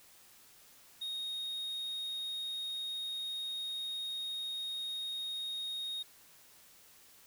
triangle tone, 3729 Hz, A#7, in tune, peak -35 dBFS, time 1.01-6.03 s, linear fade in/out 10 ms, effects white hiss -60 dBFS RMS until 7.26 s

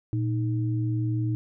sine tone pair together, 116.53 / 311.1 Hz, A#2 / D#4, 0 / 0 cents, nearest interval octave + perfect fourth, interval 1700 cents, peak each -24 / -31 dBFS, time 0.13-1.35 s, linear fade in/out 0 ms, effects none

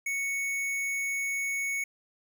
sine tone with tanh clipping, 2218 Hz, C#7, in tune, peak -30 dBFS, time 0.06-1.84 s, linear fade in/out 5 ms, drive 18 dB, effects none

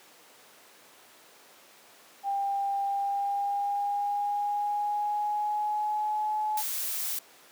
sine tone with pitch glide, 796 to 853.1 Hz, G5 to G#5, +26 to +46 cents, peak -26 dBFS, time 2.23-6.63 s, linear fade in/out 50 ms, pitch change +120 cents, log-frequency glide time 2.86-6.37 s
blue noise, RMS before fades -32 dBFS, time 6.57-7.19 s, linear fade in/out 5 ms
effects pink hiss -54 dBFS RMS until 7.51 s + high-pass 400 Hz 12 dB/octave

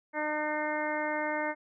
harmonic tone, 303.1 Hz, D#4, 45 cents flat, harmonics 1 / 2 / 3 / 4 / 5 / 6 / 7, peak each -37 / -34 / -35 / -43 / -39 / -38 / -38 dBFS, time 0.13-1.55 s, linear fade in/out 50 ms, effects none

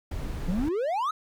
brown noise, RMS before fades -32 dBFS, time 0.11-0.69 s, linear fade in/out 5 ms
triangle exponential sweep, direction up, 164.81 to 1318.5 Hz, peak -23 dBFS, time 0.48-1.11 s, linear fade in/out 5 ms
effects none

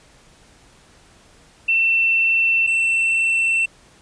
sine / triangle tone pair in turn, 2689 / 2689 Hz, E7 / E7, +34 / +34 cents, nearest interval unison, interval 0 cents, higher neither, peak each -14 / -14 dBFS, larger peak neither, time 1.68-2.67 / 2.67-3.66 s, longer neither, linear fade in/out 10 ms, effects pink hiss -51 dBFS RMS until 4.01 s + resampled to 22050 Hz

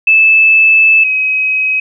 sine tone pair in turn, 2622 / 2539 Hz, E7 / D#7, -10 / +34 cents, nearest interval minor second, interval 56 cents, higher first, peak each -4 / -10 dBFS, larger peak first, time 0.07-1.04 / 1.04-1.8 s, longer first, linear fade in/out 5 ms, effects none

